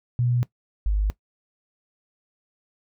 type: tone pair in turn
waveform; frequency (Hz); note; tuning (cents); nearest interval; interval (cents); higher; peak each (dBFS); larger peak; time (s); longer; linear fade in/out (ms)
sine; 122 / 51.03; B2 / G#1; -21 / -30; octave + minor third; 1509; first; -19; neither; 0.19-0.43 / 0.86-1.1; neither; 0
effects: noise-tail reverb RT60 0.1 s tail -18 dB re dry